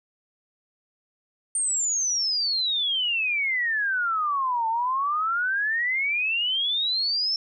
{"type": "exponential two-way sweep", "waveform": "sine", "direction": "down then up", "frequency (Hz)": [8870, 884, 5410], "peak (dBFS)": -22, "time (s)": [1.55, 7.36], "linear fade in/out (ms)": 2, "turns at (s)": 4.68, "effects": []}